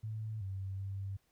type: tone with pitch steps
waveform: sine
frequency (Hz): 109.1 / 96.3 / 97.7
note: A2 / G2 / G2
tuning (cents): -14 / -30 / -5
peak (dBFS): -37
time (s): 0.03-1.17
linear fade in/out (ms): 10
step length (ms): 380
effects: pink hiss -75 dBFS RMS until 1.31 s